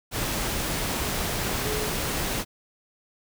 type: tone in noise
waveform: sine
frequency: 426.6 Hz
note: G#4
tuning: 46 cents sharp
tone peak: -30 dBFS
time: 1.62-1.9 s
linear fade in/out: 50 ms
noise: pink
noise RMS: -28 dBFS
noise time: 0.11-2.45 s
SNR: -5 dB
effects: none